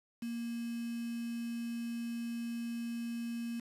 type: tone with quantisation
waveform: sine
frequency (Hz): 233.8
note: A#3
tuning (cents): +5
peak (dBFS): -36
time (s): 0.22-3.6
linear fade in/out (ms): 5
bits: 8
effects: resampled to 32000 Hz